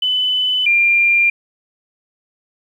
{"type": "tone pair in turn", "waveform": "sine", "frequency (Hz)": [3008, 2390], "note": ["F#7", "D7"], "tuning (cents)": [28, 30], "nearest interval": "major third", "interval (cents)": 398, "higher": "first", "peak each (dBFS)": [-14, -10], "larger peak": "second", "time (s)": [[0.02, 0.66], [0.66, 1.3]], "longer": "neither", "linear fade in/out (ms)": 5, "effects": ["8-bit"]}